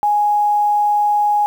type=tone with quantisation; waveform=sine; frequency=830.6 Hz; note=G#5; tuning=in tune; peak=-12 dBFS; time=0.03-1.46 s; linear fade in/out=0 ms; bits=7; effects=none